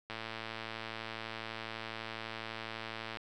click train, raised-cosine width 0.3 ms, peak -24 dBFS, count 345, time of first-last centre 0.1-3.171 s, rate 112 Hz, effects none

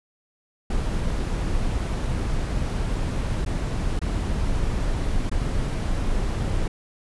brown noise with dropouts, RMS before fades -24 dBFS, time 0.7-6.68 s, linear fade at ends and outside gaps 5 ms, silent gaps 3.449-3.461 / 3.993-4.015 / 5.297-5.314 s, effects resampled to 24000 Hz

